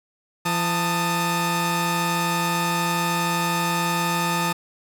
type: tone cluster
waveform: sawtooth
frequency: 169.6 / 887 / 1240 Hz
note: E3 / A5 / D#6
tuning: +50 / +14 / -6 cents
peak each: -21 / -21 / -23 dBFS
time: 0.45-4.53 s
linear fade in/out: 10 ms
effects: none